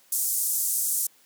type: band-pass noise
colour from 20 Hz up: white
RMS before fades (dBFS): -26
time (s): 0.12-1.07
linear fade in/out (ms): 5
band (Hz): 7100 to 14000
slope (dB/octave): 24
effects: white hiss -59 dBFS RMS until 1.25 s + high-pass 150 Hz 12 dB/octave